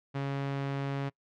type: tone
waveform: sawtooth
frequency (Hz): 138.59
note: C#3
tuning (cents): 0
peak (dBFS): -27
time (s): 0.14-1.1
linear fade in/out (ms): 20
effects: noise-tail reverb RT60 0.1 s tail -25 dB re dry + low-pass 3000 Hz 12 dB/octave